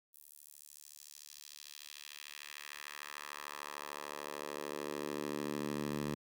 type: tone with high-pass filter sweep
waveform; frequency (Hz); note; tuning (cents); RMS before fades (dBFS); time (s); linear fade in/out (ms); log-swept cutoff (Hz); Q
10% pulse; 73.42; D2; 0; -44; 0.13-6.15; 10; 12000 to 160; 1.2
effects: none